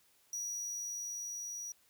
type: tone with level ramp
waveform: square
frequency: 5800 Hz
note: F#8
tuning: 35 cents flat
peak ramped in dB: -37 to -41 dBFS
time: 0.33-1.72 s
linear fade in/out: 2 ms
effects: white hiss -69 dBFS RMS until 1.89 s